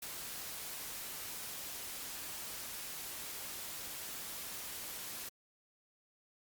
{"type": "noise", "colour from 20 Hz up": "white", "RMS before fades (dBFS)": -44, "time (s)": [0.02, 5.29], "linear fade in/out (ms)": 5, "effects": ["Opus 48 kbps"]}